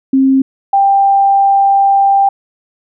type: tone pair in turn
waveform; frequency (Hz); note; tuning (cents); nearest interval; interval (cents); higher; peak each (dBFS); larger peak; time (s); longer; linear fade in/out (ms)
sine; 267.1 / 790.3; C4 / G5; +36 / +14; octave + perfect fifth; 1878; second; -6; neither; 0.13-0.42 / 0.73-2.29; second; 5
effects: none